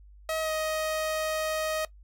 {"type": "tone with pitch glide", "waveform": "sawtooth", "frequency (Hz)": [637, 626.8], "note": ["D#5", "D#5"], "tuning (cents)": [41, 13], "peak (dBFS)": -24, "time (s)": [0.29, 1.85], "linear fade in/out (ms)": 2, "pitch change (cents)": -28, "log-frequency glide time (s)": [0.41, 0.51], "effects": ["noise-tail reverb RT60 0.1 s tail -18 dB re dry", "added 50 Hz sine -49 dBFS peak until 2.03 s"]}